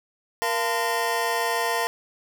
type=tone cluster; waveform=square; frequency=469 / 687 / 894 / 1021 / 1842 Hz; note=A#4 / F5 / A5 / C6 / A#6; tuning=+11 / -29 / +27 / -43 / -21 cents; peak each=-30 dBFS; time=0.42-1.87 s; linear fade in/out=0 ms; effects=none